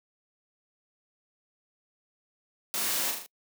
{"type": "noise with echo", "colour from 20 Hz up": "white", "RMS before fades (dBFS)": -31, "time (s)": [2.74, 3.11], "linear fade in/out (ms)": 0, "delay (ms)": 38, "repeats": 4, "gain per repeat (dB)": -4, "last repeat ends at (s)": 3.262, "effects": ["noise-tail reverb RT60 0.1 s tail -26 dB re dry", "high-pass 200 Hz 12 dB/octave"]}